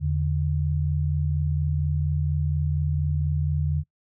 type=tone pair together; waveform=sine; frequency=82.59 / 146.83 Hz; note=E2 / D3; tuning=+4 / 0 cents; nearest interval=minor seventh; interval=996 cents; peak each=-24 dBFS; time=0-3.84 s; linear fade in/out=50 ms; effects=noise-tail reverb RT60 0.1 s tail -23 dB re dry